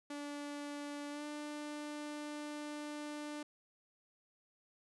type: tone with pitch glide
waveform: sawtooth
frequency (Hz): 289.9 to 297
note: D4 to D4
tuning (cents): -22 to +20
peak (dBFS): -38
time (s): 0.1-3.43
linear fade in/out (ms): 5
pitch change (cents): +42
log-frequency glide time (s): 1.1-1.24
effects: resampled to 24000 Hz